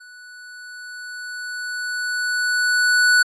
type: tone with level ramp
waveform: square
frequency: 1480 Hz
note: F#6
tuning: in tune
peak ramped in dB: -42 to -12 dBFS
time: 0-3.23 s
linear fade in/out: 10 ms
effects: resampled to 22050 Hz